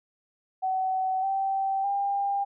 sine tone with pitch steps, 755 / 776.7 / 799 Hz, F#5 / G5 / G5, +35 / -16 / +33 cents, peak -24 dBFS, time 0.62-2.45 s, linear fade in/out 20 ms, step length 610 ms, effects none

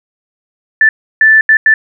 sine tone bursts at uneven times, 1760 Hz, A6, in tune, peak -3 dBFS, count 4, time 0.81-0.89 / 1.21-1.41 / 1.49-1.57 / 1.66-1.74 s, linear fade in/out 2 ms, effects none

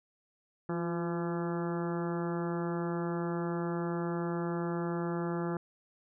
harmonic tone with a mistuned harmonic, 170 Hz, F3, 46 cents flat, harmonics 1 / 2 / 3 / 4 / 5 / 6 / 7 / 8 / 9 / 10, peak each -34 / -35 / -42 / -45 / -44 / -48 / -46 / -46 / -53 / -51 dBFS, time 0.69-5.57 s, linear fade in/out 2 ms, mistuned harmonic 2, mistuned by +36 cents, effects none

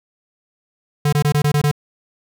square tone bursts, 146.83 Hz, D3, in tune, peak -14 dBFS, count 7, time 1.05-1.714 s, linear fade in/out 5 ms, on 76 ms, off 22 ms, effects none

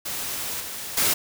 white noise with level steps, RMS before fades -30 / -34 / -21 dBFS, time 0.05-1.14 s, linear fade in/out 10 ms, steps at 0.6 / 0.97 s, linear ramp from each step 5 ms, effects none

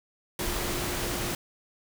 sine tone in noise, 353.1 Hz, F4, 19 cents sharp, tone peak -38 dBFS, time 0.39-1.35 s, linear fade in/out 2 ms, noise pink, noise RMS -31 dBFS, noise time 0.39-1.35 s, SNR -10 dB, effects none

